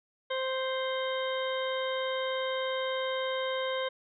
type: harmonic tone with a mistuned harmonic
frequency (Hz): 523.3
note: C5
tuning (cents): 0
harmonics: 1 / 2 / 3 / 4 / 6 / 7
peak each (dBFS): -31 / -37 / -40 / -41 / -40 / -42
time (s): 0.3-3.89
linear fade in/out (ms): 10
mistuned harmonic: 7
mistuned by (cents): +27
effects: none